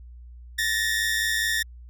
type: tone pair together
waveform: sawtooth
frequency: 1760 / 1864.7 Hz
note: A6 / A#6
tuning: 0 / 0 cents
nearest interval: minor second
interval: 100 cents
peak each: -22 dBFS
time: 0.58-1.63 s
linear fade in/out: 10 ms
effects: added 60 Hz sine -41 dBFS peak until 1.89 s